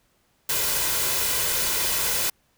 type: noise with comb filter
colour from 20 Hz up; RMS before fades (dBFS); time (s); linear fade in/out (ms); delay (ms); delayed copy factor
white; -24; 0.49-2.3; 5; 2; +0.5
effects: pink hiss -66 dBFS RMS until 2.57 s